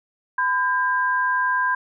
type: tone pair together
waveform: sine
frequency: 1008 / 1602.2 Hz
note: B5 / G6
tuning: +35 / +37 cents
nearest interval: minor sixth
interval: 802 cents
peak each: -21 dBFS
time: 0.38-1.75 s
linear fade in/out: 5 ms
effects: none